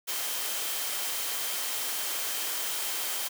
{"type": "tone in noise", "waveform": "sine", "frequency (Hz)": 3136, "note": "G7", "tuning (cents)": 0, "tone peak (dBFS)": -43, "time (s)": [0.07, 3.29], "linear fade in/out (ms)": 20, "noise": "white", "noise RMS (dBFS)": -32, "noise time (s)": [0.07, 3.29], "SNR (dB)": -14, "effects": ["high-pass 400 Hz 12 dB/octave"]}